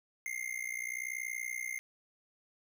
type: tone with amplitude modulation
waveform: square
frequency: 2108 Hz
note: C7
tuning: 12 cents sharp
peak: -33 dBFS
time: 0.26-1.79 s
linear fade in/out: 0 ms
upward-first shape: sine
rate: 60.8 Hz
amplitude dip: 95%
effects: none